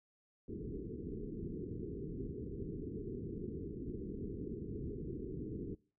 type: low-pass noise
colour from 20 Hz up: white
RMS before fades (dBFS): -43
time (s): 0.48-5.75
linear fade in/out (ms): 5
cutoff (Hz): 440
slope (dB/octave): 96
effects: noise-tail reverb RT60 0.4 s tail -24 dB re dry